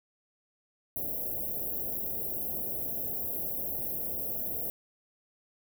white band-stop noise, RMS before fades -34 dBFS, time 0.96-4.7 s, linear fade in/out 0 ms, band 700 to 12000 Hz, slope 48 dB/octave, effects none

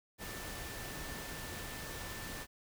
sine tone in noise, 1775 Hz, A6, 15 cents sharp, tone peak -51 dBFS, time 0.18-2.47 s, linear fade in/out 50 ms, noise pink, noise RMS -44 dBFS, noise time 0.18-2.47 s, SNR -10 dB, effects none

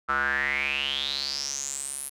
square tone with band-pass filter sweep, 69.3 Hz, C#2, in tune, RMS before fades -29 dBFS, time 0.08-2.1 s, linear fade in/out 20 ms, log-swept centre 1300 to 11000 Hz, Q 9.4, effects none

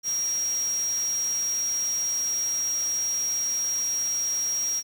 sine tone in noise, 5640 Hz, F8, 16 cents sharp, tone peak -24 dBFS, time 0.03-4.83 s, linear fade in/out 50 ms, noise white, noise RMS -39 dBFS, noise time 0.03-4.83 s, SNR +12 dB, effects none

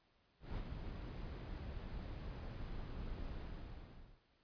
brown noise with ADSR envelope, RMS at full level -41 dBFS, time 0.4-4.22 s, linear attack 170 ms, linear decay 47 ms, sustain -5 dB, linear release 810 ms, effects pink hiss -75 dBFS RMS until 4.43 s + resampled to 11025 Hz

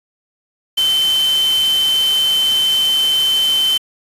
sine tone in noise, 3077 Hz, G7, 33 cents flat, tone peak -12 dBFS, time 0.77-3.78 s, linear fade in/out 10 ms, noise white, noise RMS -26 dBFS, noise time 0.77-3.78 s, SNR +11 dB, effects resampled to 32000 Hz

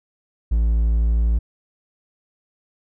triangle tone, 56.3 Hz, A1, 40 cents sharp, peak -13 dBFS, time 0.51-1.39 s, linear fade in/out 10 ms, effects none

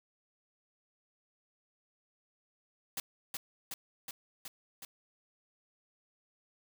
white noise with echo, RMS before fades -37 dBFS, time 2.97-3 s, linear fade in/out 2 ms, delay 370 ms, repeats 5, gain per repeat -2 dB, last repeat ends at 4.85 s, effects none

